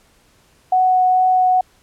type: tone with vibrato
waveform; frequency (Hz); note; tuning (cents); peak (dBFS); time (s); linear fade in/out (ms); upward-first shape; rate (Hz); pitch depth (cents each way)
sine; 740; F#5; 0; -11; 0.72-1.61; 5; triangle; 2.3; 8
effects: pink hiss -55 dBFS RMS until 1.82 s + low-pass 12000 Hz 12 dB/octave